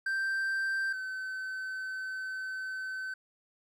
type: tone pair in turn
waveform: triangle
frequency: 1568 / 1527.8 Hz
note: G6 / G6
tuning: 0 / -45 cents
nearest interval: unison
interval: 45 cents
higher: first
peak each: -27 / -33 dBFS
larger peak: first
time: 0.06-0.93 / 0.93-3.14 s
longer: second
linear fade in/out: 5 ms
effects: none